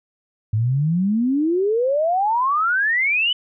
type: exponential sweep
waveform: sine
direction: up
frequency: 103.83 to 3033 Hz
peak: -16 dBFS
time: 0.53-3.33 s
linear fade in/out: 5 ms
effects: none

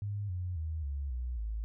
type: tone with pitch steps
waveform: sine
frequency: 102.2 / 90 / 79.26 / 69.8 / 61.47 / 54.14 Hz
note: G#2 / F#2 / D#2 / C#2 / B1 / A1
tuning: -27 / -47 / +33 / +13 / -7 / -27 cents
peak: -33 dBFS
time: 0.02-1.64 s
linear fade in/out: 0 ms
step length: 270 ms
effects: none

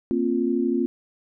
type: chord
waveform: sine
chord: Bb suspended second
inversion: none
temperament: equal with one note detuned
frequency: 233.1 / 265.7 / 349.2 Hz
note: Bb3 / C4 / F4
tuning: 0 / +27 / 0 cents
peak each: -25 / -24 / -24 dBFS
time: 0.11-0.86 s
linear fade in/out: 0 ms
effects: none

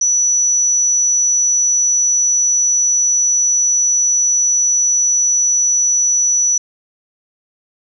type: tone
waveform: sine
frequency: 5920 Hz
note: F#8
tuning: in tune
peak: -11 dBFS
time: 0.01-6.58 s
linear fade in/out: 5 ms
effects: none

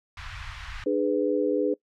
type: band-stop noise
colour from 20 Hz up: pink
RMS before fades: -36 dBFS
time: 0.17-0.84 s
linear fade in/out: 2 ms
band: 100 to 1100 Hz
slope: 24 dB/octave
type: chord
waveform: sine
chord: G# diminished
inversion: second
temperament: just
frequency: 299 / 415.3 / 498.4 Hz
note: D4 / G#4 / B4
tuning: +31 / 0 / +16 cents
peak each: -26 dBFS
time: 0.86-1.74 s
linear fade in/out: 5 ms
effects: noise-tail reverb RT60 0.1 s tail -22 dB re dry + low-pass 3000 Hz 12 dB/octave

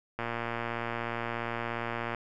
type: click train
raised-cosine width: 0.5 ms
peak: -18 dBFS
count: 230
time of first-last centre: 0.19-2.147 s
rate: 117 Hz
effects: none

